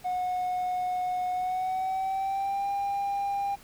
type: tone with pitch glide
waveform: triangle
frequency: 729 to 799.6 Hz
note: F#5 to G5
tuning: -26 to +34 cents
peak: -24 dBFS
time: 0.04-3.56 s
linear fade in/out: 20 ms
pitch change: +160 cents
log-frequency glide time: 1.31-2.69 s
effects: tanh soft clip ceiling -21 dBFS + pink hiss -53 dBFS RMS until 3.63 s